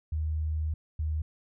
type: tone pair in turn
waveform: sine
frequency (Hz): 77.78 / 77.46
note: D#2 / D#2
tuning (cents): 0 / -7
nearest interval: unison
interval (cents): 7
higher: first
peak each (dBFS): -27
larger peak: neither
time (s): 0.12-0.74 / 0.99-1.22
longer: first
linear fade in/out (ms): 5
effects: none